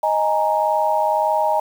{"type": "chord", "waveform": "sine", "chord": "D# suspended fourth", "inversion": "none", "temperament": "equal", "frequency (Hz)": [622.3, 830.6, 932.3], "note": ["D#5", "G#5", "A#5"], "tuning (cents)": [0, 0, 0], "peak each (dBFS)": -20, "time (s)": [0.03, 1.6], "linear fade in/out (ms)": 5, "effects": ["7-bit"]}